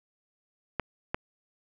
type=clicks; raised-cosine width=0.5 ms; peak=-13 dBFS; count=2; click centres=0.797 / 1.145 s; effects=none